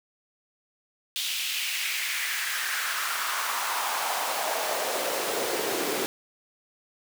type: noise with high-pass filter sweep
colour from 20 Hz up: pink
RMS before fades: -29 dBFS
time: 1.16-6.06 s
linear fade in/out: 0 ms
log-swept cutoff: 3200 to 330 Hz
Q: 2.5
effects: none